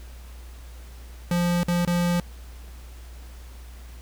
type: tone with dropouts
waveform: square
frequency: 174.61 Hz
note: F3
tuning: in tune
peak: -21 dBFS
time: 1.31-2.2 s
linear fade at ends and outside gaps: 2 ms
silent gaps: 1.633-1.682 / 1.85-1.874 s
effects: added 60 Hz sine -39 dBFS peak until 4.01 s + pink hiss -51 dBFS RMS until 4.01 s